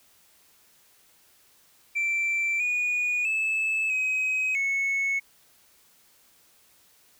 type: tone with pitch steps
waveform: sine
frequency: 2343 / 2456 / 2613 / 2532 / 2201 Hz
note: D7 / D#7 / E7 / D#7 / C#7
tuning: -5 / -23 / -16 / +30 / -13 cents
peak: -21 dBFS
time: 1.95-5.2 s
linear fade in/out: 20 ms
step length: 650 ms
effects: tanh soft clip ceiling -22 dBFS + white hiss -60 dBFS RMS until 7.19 s